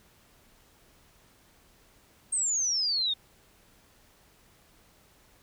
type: exponential sweep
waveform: sine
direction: down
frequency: 8570 to 3613 Hz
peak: -25 dBFS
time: 2.32-3.14 s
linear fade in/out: 10 ms
effects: pink hiss -61 dBFS RMS until 5.42 s